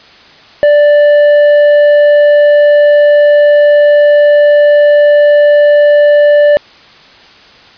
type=tone with tanh clipping; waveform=sine; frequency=587.3 Hz; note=D5; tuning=in tune; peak=-4 dBFS; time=0.63-6.57 s; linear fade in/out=0 ms; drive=7 dB; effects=white hiss -38 dBFS RMS until 7.77 s + resampled to 11025 Hz